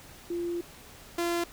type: tone pair in turn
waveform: sine / sawtooth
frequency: 345.3 / 343.1 Hz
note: F4 / F4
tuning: -20 / -31 cents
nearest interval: unison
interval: 11 cents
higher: first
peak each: -29 / -23 dBFS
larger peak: second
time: 0.3-0.61 / 1.18-1.44 s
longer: first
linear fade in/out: 5 ms
effects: pink hiss -50 dBFS RMS until 1.52 s